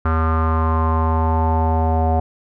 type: tone with low-pass filter sweep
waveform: square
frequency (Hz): 80.5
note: E2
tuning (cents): -41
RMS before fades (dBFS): -17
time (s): 0.05-2.2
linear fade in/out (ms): 5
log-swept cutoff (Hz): 1300 to 740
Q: 6.3
effects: none